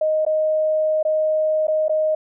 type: tone with dropouts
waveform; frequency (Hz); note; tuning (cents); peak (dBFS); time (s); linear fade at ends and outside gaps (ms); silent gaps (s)
sine; 622.3; D#5; 0; -16; 0.01-2.15; 5; 0.251-0.264 / 1.029-1.05 / 1.671-1.681 / 1.883-1.894
effects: none